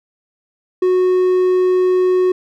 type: tone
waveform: triangle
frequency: 367.2 Hz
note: F#4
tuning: 13 cents flat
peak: -9 dBFS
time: 0.82-2.32 s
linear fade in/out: 5 ms
effects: none